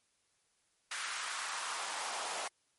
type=noise with high-pass filter sweep; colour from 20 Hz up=pink; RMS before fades=-39 dBFS; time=0.91-2.48 s; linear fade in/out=5 ms; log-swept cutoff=1500 to 700 Hz; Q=1.9; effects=white hiss -75 dBFS RMS until 2.78 s + MP3 48 kbps